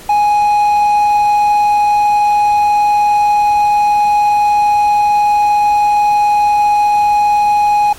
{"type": "tone", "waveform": "triangle", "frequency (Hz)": 831, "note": "G#5", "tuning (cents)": 1, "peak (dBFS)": -6, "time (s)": [0.09, 7.93], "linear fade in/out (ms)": 5, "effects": ["pink hiss -35 dBFS RMS until 7.98 s", "MP3 64 kbps"]}